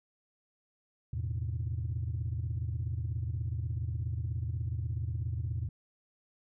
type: chord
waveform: sine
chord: E suspended fourth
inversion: none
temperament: equal with one note detuned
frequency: 82.41 / 110 / 126.65 Hz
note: E2 / A2 / B2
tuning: 0 / 0 / +44 cents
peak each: -34 / -34 / -37 dBFS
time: 1.13-5.69 s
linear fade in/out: 5 ms
effects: tanh soft clip ceiling -26 dBFS